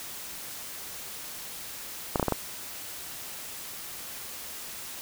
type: clicks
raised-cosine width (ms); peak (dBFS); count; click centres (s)
1; -10; 5; 2.158 / 2.197 / 2.228 / 2.283 / 2.323
effects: white hiss -40 dBFS RMS until 5.01 s